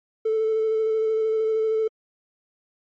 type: tone with vibrato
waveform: triangle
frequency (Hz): 440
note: A4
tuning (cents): 0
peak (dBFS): -16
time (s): 0.25-1.88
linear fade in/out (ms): 10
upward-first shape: square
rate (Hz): 13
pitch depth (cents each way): 13
effects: tanh soft clip ceiling -16 dBFS + MP3 32 kbps